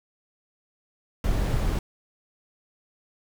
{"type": "noise", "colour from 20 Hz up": "brown", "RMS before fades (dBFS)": -24, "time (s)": [1.24, 1.79], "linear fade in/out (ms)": 2, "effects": []}